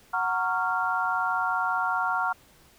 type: chord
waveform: sine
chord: Gb major seventh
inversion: none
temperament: just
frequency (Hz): 740 / 925 / 1110 / 1387.5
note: Gb5 / Bb5 / Db6 / F6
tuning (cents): 0 / -14 / +2 / -12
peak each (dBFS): -30 / -30 / -31 / -27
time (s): 0.13-2.33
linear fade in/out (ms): 10
effects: pink hiss -57 dBFS RMS until 2.78 s